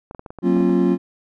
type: clicks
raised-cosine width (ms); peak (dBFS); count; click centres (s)
1; -21; 9; 0.111 / 0.148 / 0.194 / 0.262 / 0.305 / 0.387 / 0.567 / 0.607 / 0.695
type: chord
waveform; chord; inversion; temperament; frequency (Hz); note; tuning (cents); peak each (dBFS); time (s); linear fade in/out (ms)
triangle; Gb major seventh; none; equal with one note detuned; 185 / 233.1 / 271.3 / 349.2; Gb3 / Bb3 / Db4 / F4; 0 / 0 / -37 / 0; -17 / -20 / -18 / -17; 0.42-0.98; 50
effects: none